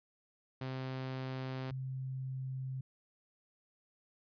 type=tone pair in turn; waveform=sawtooth / sine; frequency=130.81 / 131.3 Hz; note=C3 / C3; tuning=0 / +6 cents; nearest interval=unison; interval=6 cents; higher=second; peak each=-34 / -37 dBFS; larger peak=first; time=0.61-1.71 / 1.71-2.81 s; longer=neither; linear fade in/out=5 ms; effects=resampled to 11025 Hz